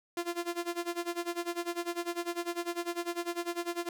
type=tone with tremolo; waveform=sawtooth; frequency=345 Hz; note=F4; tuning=21 cents flat; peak=-26 dBFS; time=0.17-3.89 s; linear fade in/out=2 ms; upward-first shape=sine; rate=10 Hz; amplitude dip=90%; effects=none